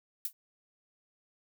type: noise with exponential decay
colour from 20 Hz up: violet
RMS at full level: -29 dBFS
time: 0.25-0.33 s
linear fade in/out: 2 ms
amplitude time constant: 17 ms
effects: none